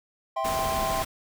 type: chord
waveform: triangle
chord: C major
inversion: first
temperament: just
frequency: 654.1 / 784.9 / 1046.5 Hz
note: E5 / G5 / C6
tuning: -14 / +2 / 0 cents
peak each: -28 dBFS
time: 0.36-1.03 s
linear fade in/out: 10 ms
type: noise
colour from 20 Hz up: pink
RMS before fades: -32 dBFS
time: 0.44-1.05 s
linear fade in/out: 10 ms
effects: none